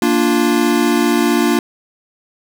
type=chord; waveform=square; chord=Bb major; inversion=none; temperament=equal; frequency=233.1 / 293.7 / 349.2 Hz; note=Bb3 / D4 / F4; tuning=0 / 0 / 0 cents; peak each=-17 dBFS; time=0.02-1.59 s; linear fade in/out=2 ms; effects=none